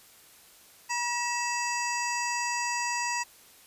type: harmonic tone with a mistuned harmonic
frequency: 961 Hz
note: B5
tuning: 48 cents flat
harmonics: 1 / 2 / 3 / 5 / 6 / 7 / 8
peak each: -31 / -34 / -36 / -38 / -39 / -39 / -40 dBFS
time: 0.89-3.24 s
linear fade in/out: 20 ms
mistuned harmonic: 3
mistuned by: -150 cents
effects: white hiss -55 dBFS RMS until 3.66 s + resampled to 32000 Hz